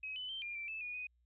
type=tone with pitch steps; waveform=sine; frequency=2546 / 3009 / 3125 / 2403 / 2343 / 2622 / 2451 / 2491 Hz; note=D#7 / F#7 / G7 / D7 / D7 / E7 / D#7 / D#7; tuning=+39 / +28 / -6 / +39 / -5 / -10 / -27 / +1 cents; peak=-40 dBFS; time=0.03-1.07 s; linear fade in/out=5 ms; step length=130 ms; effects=added 60 Hz sine -70 dBFS peak until 1.25 s